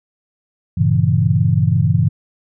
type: chord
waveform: sine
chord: G diminished seventh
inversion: none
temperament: equal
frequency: 98 / 116.54 / 138.59 / 164.81 Hz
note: G2 / Bb2 / Db3 / Fb3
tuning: 0 / 0 / 0 / 0 cents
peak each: -17 dBFS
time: 0.77-2.09 s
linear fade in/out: 10 ms
effects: none